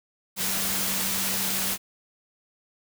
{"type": "tone in noise", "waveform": "sine", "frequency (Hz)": 192.1, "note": "G3", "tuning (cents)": -35, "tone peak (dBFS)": -37, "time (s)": [0.36, 1.78], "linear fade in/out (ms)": 50, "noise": "white", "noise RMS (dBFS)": -27, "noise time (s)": [0.36, 1.78], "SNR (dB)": -13, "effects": []}